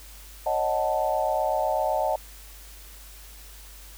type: chord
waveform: sine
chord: D# half-diminished seventh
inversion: third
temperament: equal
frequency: 554.4 / 622.3 / 740 / 880 Hz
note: C#5 / D#5 / F#5 / A5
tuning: 0 / 0 / 0 / 0 cents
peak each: -30 / -26 / -28 / -28 dBFS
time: 0.46-2.16 s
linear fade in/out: 5 ms
effects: added 50 Hz sine -45 dBFS peak until 3.97 s + white hiss -48 dBFS RMS until 3.97 s